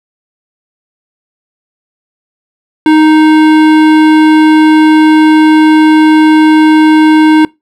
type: tone with hard clipping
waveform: sine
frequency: 311.1 Hz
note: D#4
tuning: in tune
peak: -4 dBFS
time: 2.86-7.45 s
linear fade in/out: 2 ms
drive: 16 dB
effects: noise-tail reverb RT60 0.2 s tail -23 dB re dry